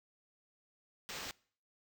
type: noise with sample-and-hold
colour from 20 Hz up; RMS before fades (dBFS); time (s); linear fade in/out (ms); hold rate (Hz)
white; -44; 1.09-1.31; 0; 11025
effects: noise-tail reverb RT60 0.5 s tail -24 dB re dry

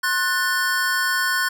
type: chord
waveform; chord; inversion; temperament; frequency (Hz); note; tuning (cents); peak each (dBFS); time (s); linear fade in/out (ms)
square; F# diminished; second; just; 1065.6 / 1480 / 1776; C6 / F#6 / A6; +31 / 0 / +16; -27 / -22 / -26; 0.03-1.49; 10
effects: none

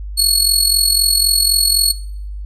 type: tone with amplitude modulation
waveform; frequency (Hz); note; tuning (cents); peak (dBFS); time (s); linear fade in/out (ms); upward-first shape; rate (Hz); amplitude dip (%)
25% pulse; 4360; C#8; -29; -3; 0.17-1.93; 20; sine; 43.9; 65
effects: noise-tail reverb RT60 0.7 s tail -21 dB re dry + added 50 Hz sine -24 dBFS peak until 2.45 s

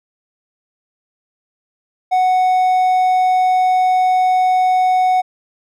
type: tone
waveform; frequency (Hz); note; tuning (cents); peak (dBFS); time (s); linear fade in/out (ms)
triangle; 740; F#5; 0; -9; 2.11-5.22; 20
effects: none

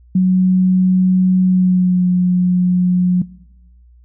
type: tone with pitch glide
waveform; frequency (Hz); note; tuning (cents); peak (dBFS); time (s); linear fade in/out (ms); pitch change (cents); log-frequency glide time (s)
sine; 185 to 180.36; F#3 to F#3; 0 to -44; -9; 0.15-3.22; 5; -44; 1.43-2.08
effects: noise-tail reverb RT60 1.0 s tail -21 dB re dry + added 60 Hz sine -43 dBFS peak until 4.04 s

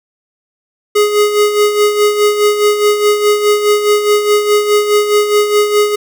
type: tone with tremolo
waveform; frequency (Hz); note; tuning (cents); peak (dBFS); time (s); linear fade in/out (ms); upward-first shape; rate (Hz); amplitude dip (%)
square; 416.8; G#4; +6; -7; 0.95-5.96; 10; sine; 4.8; 60
effects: none

